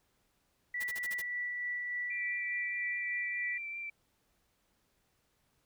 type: tone with tremolo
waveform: sine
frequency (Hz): 1959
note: B6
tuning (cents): -15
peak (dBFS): -33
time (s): 0.74-3.58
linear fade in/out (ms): 5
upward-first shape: sine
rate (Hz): 3.4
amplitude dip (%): 25
type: noise bursts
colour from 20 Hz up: white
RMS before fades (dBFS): -44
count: 6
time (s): 0.8-1.22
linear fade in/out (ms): 10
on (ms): 40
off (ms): 36
type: tone with vibrato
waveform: sine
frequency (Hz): 2349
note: D7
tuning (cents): 0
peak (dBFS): -38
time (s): 2.1-3.9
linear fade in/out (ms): 5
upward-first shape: triangle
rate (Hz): 4.9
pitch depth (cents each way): 16
effects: pink hiss -75 dBFS RMS until 5.65 s